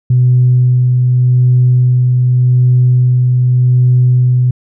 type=tone with tremolo; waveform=sine; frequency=125.2 Hz; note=B2; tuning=24 cents sharp; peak=-4 dBFS; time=0.1-4.51 s; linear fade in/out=5 ms; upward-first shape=sine; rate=0.85 Hz; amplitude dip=25%; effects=tanh soft clip ceiling -1 dBFS